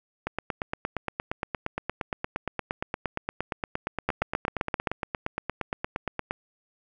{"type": "two click trains", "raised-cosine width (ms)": 0.5, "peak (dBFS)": [-9, -13], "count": [7, 53], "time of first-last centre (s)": [[4.09, 4.872], [0.27, 6.309]], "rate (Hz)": [7.67, 8.61], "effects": []}